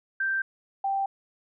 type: tone pair in turn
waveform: sine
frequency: 1568 / 784 Hz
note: G6 / G5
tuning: 0 / 0 cents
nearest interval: octave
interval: 1200 cents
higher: first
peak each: -24 / -24 dBFS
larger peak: neither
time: 0.2-0.42 / 0.84-1.06 s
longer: neither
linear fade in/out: 5 ms
effects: none